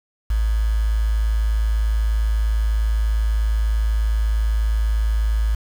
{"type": "tone with quantisation", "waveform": "sine", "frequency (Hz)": 54.2, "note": "A1", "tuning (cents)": -25, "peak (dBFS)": -16, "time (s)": [0.3, 5.55], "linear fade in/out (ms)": 5, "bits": 6, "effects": []}